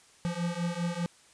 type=beating tone pair; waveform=square; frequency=170 / 175 Hz; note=F3 / F3; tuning=-46 / +4 cents; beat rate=5 Hz; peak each=-34 / -33 dBFS; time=0.25-1.06 s; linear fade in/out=0 ms; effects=white hiss -59 dBFS RMS until 1.33 s + resampled to 22050 Hz